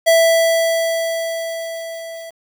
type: tone with level ramp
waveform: square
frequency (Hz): 660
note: E5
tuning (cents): +2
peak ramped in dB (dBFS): -9 to -31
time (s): 0.06-2.31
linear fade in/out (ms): 20
effects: 8-bit